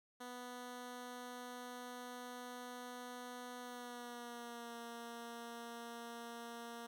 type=tone with pitch glide; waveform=10% pulse; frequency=246.9 to 234.1 Hz; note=B3 to A#3; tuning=0 to +8 cents; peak=-39 dBFS; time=0.2-6.87 s; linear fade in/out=10 ms; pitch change=-92 cents; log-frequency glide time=3.6-4.75 s; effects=none